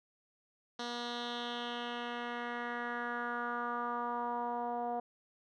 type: tone with low-pass filter sweep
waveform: 10% pulse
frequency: 239.8 Hz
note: A#3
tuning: 49 cents sharp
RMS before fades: -38 dBFS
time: 0.79-5 s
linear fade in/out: 5 ms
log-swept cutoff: 4600 to 730 Hz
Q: 3.3
effects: none

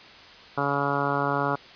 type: harmonic tone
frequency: 141.3 Hz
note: C#3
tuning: 34 cents sharp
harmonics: 1 / 2 / 3 / 4 / 5 / 6 / 7 / 8 / 9 / 10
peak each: -32 / -32 / -32 / -32 / -32 / -32 / -32 / -32 / -32 / -32 dBFS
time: 0.57-1.56 s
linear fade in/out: 10 ms
effects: white hiss -47 dBFS RMS until 1.75 s + resampled to 11025 Hz

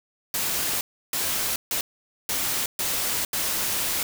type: noise bursts at uneven times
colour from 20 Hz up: white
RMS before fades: -26 dBFS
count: 6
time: 0.34-0.81 / 1.13-1.56 / 1.71-1.81 / 2.29-2.66 / 2.79-3.25 / 3.33-4.03 s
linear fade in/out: 2 ms
effects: none

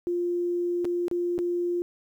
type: tone with dropouts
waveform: sine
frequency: 350 Hz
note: F4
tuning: 4 cents sharp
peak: -24 dBFS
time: 0.07-1.82 s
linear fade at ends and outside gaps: 0 ms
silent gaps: 0.846-0.852 / 1.082-1.113 / 1.38-1.389 s
effects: 10-bit

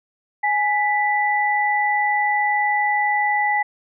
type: tone pair together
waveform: sine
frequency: 833.6 / 1978 Hz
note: G#5 / B6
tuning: +6 / +2 cents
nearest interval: octave + minor third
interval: 1496 cents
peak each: -19 / -20 dBFS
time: 0.43-3.63 s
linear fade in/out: 10 ms
effects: none

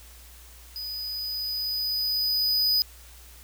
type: tone with level ramp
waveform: square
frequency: 4978 Hz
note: D#8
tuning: in tune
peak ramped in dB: -33 to -20 dBFS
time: 0.76-2.82 s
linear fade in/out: 0 ms
effects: added 60 Hz sine -48 dBFS peak until 3.43 s + white hiss -51 dBFS RMS until 3.43 s

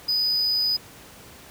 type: tone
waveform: triangle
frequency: 4978 Hz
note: D#8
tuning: in tune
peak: -19 dBFS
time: 0.08-0.77 s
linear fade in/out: 10 ms
effects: pink hiss -46 dBFS RMS until 1.5 s + high-pass 60 Hz 12 dB/octave

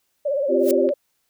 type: tone with vibrato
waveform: sine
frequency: 563 Hz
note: C#5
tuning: 27 cents sharp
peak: -19 dBFS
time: 0.25-0.94 s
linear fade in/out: 10 ms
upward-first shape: sine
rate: 17 Hz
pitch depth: 99 cents each way
type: chord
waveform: sine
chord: C suspended fourth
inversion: none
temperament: equal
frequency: 261.6 / 349.2 / 392 Hz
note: C4 / F4 / G4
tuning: 0 / 0 / 0 cents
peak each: -24 / -21 / -20 dBFS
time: 0.48-0.92 s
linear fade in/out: 50 ms
type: noise with exponential growth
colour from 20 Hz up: blue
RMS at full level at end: -25 dBFS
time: 0.59-0.71 s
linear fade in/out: 1 ms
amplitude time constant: 26 ms
type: click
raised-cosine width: 0.3 ms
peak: -23 dBFS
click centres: 0.89 s
effects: white hiss -70 dBFS RMS until 1.29 s

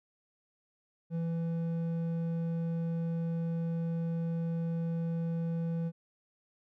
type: tone with hard clipping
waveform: sine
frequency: 166.4 Hz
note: E3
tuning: 17 cents sharp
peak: -32 dBFS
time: 1.1-5.92 s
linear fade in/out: 50 ms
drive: 6 dB
effects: none

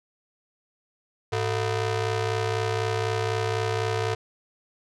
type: ring-modulated tone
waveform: sawtooth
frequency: 276 Hz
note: C#4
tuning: 7 cents flat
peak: -17 dBFS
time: 1.32-4.15 s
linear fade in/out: 10 ms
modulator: 170 Hz
effects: low-pass 6000 Hz 12 dB/octave

